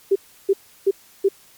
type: tone bursts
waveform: sine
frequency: 392.5 Hz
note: G4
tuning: 2 cents sharp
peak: -12 dBFS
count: 4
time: 0.11-1.288 s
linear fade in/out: 10 ms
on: 47 ms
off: 330 ms
effects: white hiss -51 dBFS RMS until 1.57 s + MP3 96 kbps